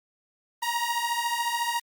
sawtooth beating tone pair, 936 / 950 Hz, A#5 / A#5, +7 / +33 cents, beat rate 14 Hz, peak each -25 dBFS, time 0.62-1.8 s, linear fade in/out 10 ms, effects Opus 48 kbps

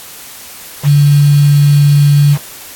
sine tone with quantisation, 144.5 Hz, D3, 28 cents flat, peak -4 dBFS, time 0.83-2.38 s, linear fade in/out 50 ms, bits 4, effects white hiss -31 dBFS RMS until 2.75 s + AAC 64 kbps

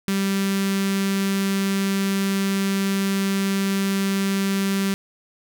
sawtooth tone with notch filter, 195.6 Hz, G3, 4 cents flat, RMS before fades -22 dBFS, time 0.08-4.94 s, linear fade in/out 0 ms, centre 690 Hz, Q 0.61, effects none

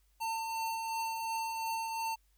square tone with tremolo, 901 Hz, A5, 41 cents sharp, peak -33 dBFS, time 0.2-2.16 s, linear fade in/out 20 ms, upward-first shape triangle, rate 2.8 Hz, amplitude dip 35%, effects added 50 Hz sine -67 dBFS peak until 2.37 s + white hiss -75 dBFS RMS until 2.37 s

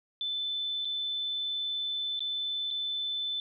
sine tone with dropouts, 3519 Hz, A7, in tune, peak -30 dBFS, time 0.21-3.4 s, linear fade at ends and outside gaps 1 ms, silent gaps 0.848-0.853 / 2.193-2.205 / 2.705-2.71 s, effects none

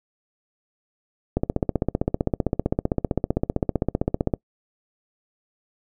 click train, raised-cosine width 2 ms, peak -7 dBFS, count 47, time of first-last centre 1.37-4.338 s, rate 15.5 Hz, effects noise-tail reverb RT60 0.1 s tail -25 dB re dry

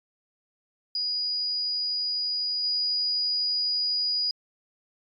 sine tone with level steps, 4906 Hz, D#8, 25 cents flat, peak -25 / -23 dBFS, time 0.95-4.31 s, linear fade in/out 2 ms, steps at 2.63 s, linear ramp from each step 10 ms, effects MP3 96 kbps

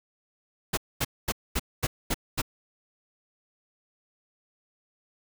pink noise bursts, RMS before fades -26 dBFS, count 7, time 0.73-2.418 s, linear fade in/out 10 ms, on 44 ms, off 230 ms, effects none

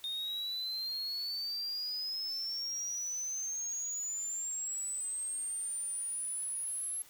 sine exponential sweep, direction up, 3668 to 11130 Hz, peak -32 dBFS, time 0.04-7.02 s, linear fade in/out 0 ms, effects tanh soft clip ceiling -34 dBFS + white hiss -58 dBFS RMS until 7.09 s

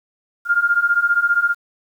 sine beating tone pair, 1396.9 / 1411.9 Hz, F6 / F6, 0 / +18 cents, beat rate 15 Hz, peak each -18 / -16 dBFS, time 0.45-1.55 s, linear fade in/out 50 ms, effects 8-bit

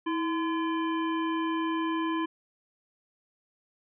harmonic tone with a mistuned harmonic, 341.1 Hz, F4, 41 cents flat, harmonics 1 / 3 / 5 / 7 / 9, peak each -28 / -32 / -40 / -45 / -44 dBFS, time 0.06-2.26 s, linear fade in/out 10 ms, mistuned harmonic 1, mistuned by -90 cents, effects none

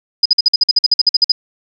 sine tone bursts, 4978 Hz, D#8, in tune, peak -6 dBFS, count 15, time 0.23-1.32 s, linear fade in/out 5 ms, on 26 ms, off 50 ms, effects none

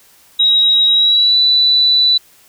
sine tone with pitch glide, 3823 to 3972 Hz, A#7 to B7, +43 to +9 cents, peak -8 dBFS, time 0.39-2.18 s, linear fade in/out 10 ms, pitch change +66 cents, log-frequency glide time 0.92-1.37 s, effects white hiss -48 dBFS RMS until 2.48 s

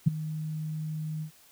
sine tone with ADSR envelope, 155.56 Hz, D#3, in tune, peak -14 dBFS, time 0.06-1.31 s, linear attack 15 ms, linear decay 12 ms, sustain -17 dB, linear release 91 ms, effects white hiss -58 dBFS RMS until 1.51 s

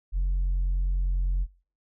sine tone, 44.92 Hz, F1, 50 cents sharp, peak -20 dBFS, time 0.12-1.47 s, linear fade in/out 50 ms, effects noise-tail reverb RT60 0.4 s tail -24 dB re dry + tanh soft clip ceiling -21 dBFS

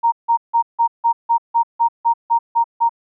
sine tone bursts, 930 Hz, A#5, 4 cents flat, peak -11 dBFS, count 12, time 0.03-2.894 s, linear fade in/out 20 ms, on 92 ms, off 160 ms, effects none

